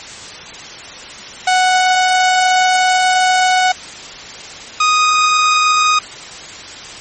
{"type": "tone pair in turn", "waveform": "sawtooth", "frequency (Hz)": [740, 1244.5], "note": ["F#5", "D#6"], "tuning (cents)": [0, 0], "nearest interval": "major sixth", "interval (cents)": 900, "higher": "second", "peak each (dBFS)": -6, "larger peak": "neither", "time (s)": [[1.47, 3.72], [4.8, 5.99]], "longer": "first", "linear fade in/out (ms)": 5, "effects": ["white hiss -31 dBFS RMS until 7 s", "MP3 32 kbps"]}